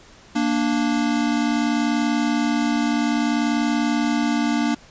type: tone pair together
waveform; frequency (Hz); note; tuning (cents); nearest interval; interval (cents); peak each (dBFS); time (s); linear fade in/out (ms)
square; 233.1 / 293.7; A#3 / D4; 0 / 0; major third; 400; -22; 0.35-4.75; 10
effects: pink hiss -48 dBFS RMS until 4.9 s + resampled to 16000 Hz